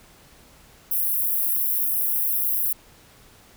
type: high-pass noise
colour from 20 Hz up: white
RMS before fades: -23 dBFS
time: 0.91-2.73 s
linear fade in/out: 5 ms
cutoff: 11000 Hz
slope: 48 dB/octave
effects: pink hiss -52 dBFS RMS until 3.56 s